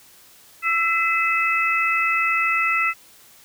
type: tone cluster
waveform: sine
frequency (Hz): 1333 / 2030 / 2602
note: E6 / B6 / E7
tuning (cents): +19 / +47 / -23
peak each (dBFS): -22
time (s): 0.62-2.94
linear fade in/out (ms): 50
effects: white hiss -50 dBFS RMS until 3.44 s